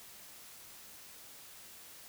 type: silence
effects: white hiss -53 dBFS RMS until 2.08 s